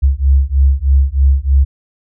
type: beating tone pair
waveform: sine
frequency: 66.7 / 69.9 Hz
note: C2 / C#2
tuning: +34 / +15 cents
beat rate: 3.2 Hz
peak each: -11 dBFS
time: 0.02-1.65 s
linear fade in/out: 20 ms
effects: none